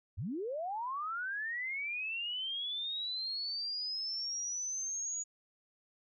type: linear sweep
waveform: sine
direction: up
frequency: 69.3 to 6830 Hz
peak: -35 dBFS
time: 0.17-5.24 s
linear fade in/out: 20 ms
effects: none